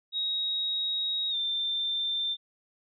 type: tone with pitch glide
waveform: sine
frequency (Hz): 3788 to 3575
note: A#7 to A7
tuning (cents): +27 to +27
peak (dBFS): -27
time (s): 0.12-2.37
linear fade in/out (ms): 50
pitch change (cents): -100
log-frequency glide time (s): 1.3-1.36
effects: none